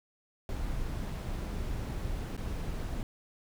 brown noise with dropouts, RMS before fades -35 dBFS, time 0.49-3.03 s, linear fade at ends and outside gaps 1 ms, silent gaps 2.367-2.376 s, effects none

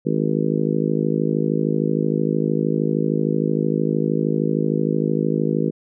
harmonic tone, 53.1 Hz, G#1, 39 cents sharp, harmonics 3 / 4 / 5 / 6 / 7 / 8 / 9, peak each -23 / -24 / -25 / -26 / -26 / -27 / -28 dBFS, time 0.05-5.71 s, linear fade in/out 20 ms, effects none

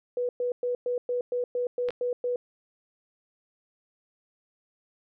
sine tone bursts, 490.7 Hz, B4, 11 cents flat, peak -25 dBFS, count 10, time 0.17-2.36 s, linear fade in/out 2 ms, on 120 ms, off 110 ms
clicks, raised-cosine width 0.3 ms, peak -21 dBFS, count 2, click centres 1.887 / 1.906 s
effects none

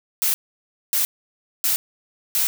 blue noise bursts, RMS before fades -20 dBFS, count 4, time 0.22-2.47 s, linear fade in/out 0 ms, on 120 ms, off 590 ms, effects none

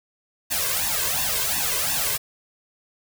white noise with flanger, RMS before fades -24 dBFS, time 0.5-2.18 s, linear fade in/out 20 ms, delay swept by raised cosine 1.1 to 1.95 ms, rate 2.8 Hz, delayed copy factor +1, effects none

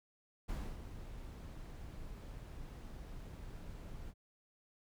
brown noise with ADSR envelope, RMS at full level -39 dBFS, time 0.48-4.14 s, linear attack 17 ms, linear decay 280 ms, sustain -9 dB, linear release 53 ms, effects none

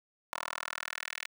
10% pulse tone with high-pass filter sweep, 40.08 Hz, E1, 48 cents flat, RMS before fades -40 dBFS, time 0.33-1.27 s, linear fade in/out 0 ms, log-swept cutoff 1000 to 2100 Hz, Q 2.1, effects none

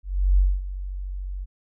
sine tone with ADSR envelope, 46.9 Hz, F#1, 24 cents sharp, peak -13 dBFS, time 0.03-1.46 s, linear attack 350 ms, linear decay 230 ms, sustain -15 dB, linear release 30 ms, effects none

